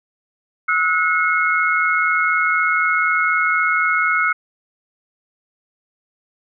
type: tone cluster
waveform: sine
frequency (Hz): 1295 / 1459 / 2172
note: E6 / F#6 / C#7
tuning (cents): -31 / -25 / -36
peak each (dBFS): -19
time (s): 0.68-4.33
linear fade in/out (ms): 10
effects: none